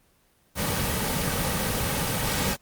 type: noise with comb filter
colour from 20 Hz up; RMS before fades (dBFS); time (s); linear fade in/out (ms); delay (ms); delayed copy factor
pink; -26; 0.55-2.57; 50; 2.9; -0.5
effects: pink hiss -63 dBFS RMS until 2.61 s + Opus 24 kbps